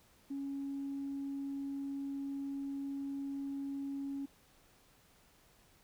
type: tone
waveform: sine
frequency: 277.2 Hz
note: C#4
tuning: in tune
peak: -36 dBFS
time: 0.3-4.26 s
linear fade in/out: 10 ms
effects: tanh soft clip ceiling -33 dBFS + pink hiss -66 dBFS RMS until 5.83 s